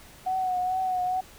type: tone with vibrato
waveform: sine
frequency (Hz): 740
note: F#5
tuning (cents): 0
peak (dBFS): -24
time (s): 0.26-1.21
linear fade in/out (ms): 10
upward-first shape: triangle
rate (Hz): 2.3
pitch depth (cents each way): 40
effects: pink hiss -50 dBFS RMS until 1.38 s

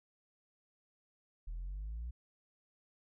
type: linear sweep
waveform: sine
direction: up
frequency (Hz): 39.07 to 61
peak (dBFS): -37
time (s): 1.47-2.11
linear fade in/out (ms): 10
effects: tanh soft clip ceiling -37 dBFS

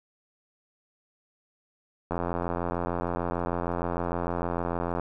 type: click train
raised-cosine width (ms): 1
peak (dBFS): -15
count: 251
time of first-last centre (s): 2.11-4.997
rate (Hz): 86.6
effects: none

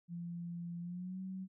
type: tone with pitch glide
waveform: sine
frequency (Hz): 171.8 to 188.43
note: F3 to F#3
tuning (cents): -28 to +32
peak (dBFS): -40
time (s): 0.08-1.48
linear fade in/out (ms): 50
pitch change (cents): +160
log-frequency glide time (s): 0.8-1.2
effects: none

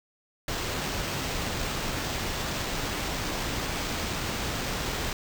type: noise with sample-and-hold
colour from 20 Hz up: pink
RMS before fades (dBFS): -31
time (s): 0.48-5.13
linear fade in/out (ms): 2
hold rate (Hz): 11025
effects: none

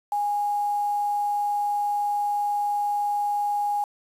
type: tone with quantisation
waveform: sine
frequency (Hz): 823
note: G#5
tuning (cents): -16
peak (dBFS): -22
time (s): 0.12-3.84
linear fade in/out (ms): 2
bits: 7
effects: resampled to 32000 Hz

